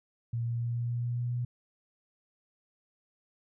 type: tone with pitch steps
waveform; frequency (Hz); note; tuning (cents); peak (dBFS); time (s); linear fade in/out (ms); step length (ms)
sine; 117.1 / 117.78 / 118.46 / 119.15 / 119.84 / 120.53 / 121.23 / 121.93; A#2 / A#2 / A#2 / A#2 / A#2 / B2 / B2 / B2; +8 / +18 / +28 / +38 / +48 / -42 / -32 / -22; -29; 0.33-1.45; 5; 140
effects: none